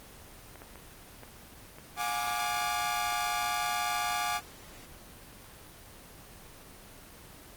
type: clicks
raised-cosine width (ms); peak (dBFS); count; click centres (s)
0.5; -30; 9; 0.557 / 0.619 / 0.757 / 1.234 / 1.785 / 2.276 / 2.31 / 2.619 / 3.125
type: chord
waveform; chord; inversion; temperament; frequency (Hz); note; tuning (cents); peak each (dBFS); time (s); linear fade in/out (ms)
sawtooth; D diminished; first; equal with one note detuned; 716 / 830.6 / 1174.7; F5 / Ab5 / D6; +43 / 0 / 0; -30; 1.96-4.41; 50
effects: pink hiss -50 dBFS RMS until 7.56 s + Opus 24 kbps